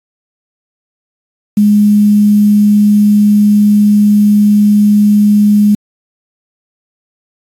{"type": "tone with quantisation", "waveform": "sine", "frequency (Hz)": 207.7, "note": "G#3", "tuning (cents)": 0, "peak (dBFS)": -4, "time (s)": [1.57, 5.75], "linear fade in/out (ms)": 5, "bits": 5, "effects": ["AAC 64 kbps"]}